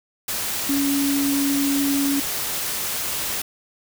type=tone in noise; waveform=sine; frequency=279.6 Hz; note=C#4; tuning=15 cents sharp; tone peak=-19 dBFS; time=0.69-2.2 s; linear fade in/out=5 ms; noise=white; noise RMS=-26 dBFS; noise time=0.28-3.42 s; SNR=+4 dB; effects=none